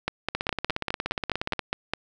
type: two click trains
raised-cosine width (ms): 0.3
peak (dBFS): -9 / -11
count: 10 / 22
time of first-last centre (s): 0.08-1.936 / 0.35-1.593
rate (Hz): 4.85 / 16.9
effects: none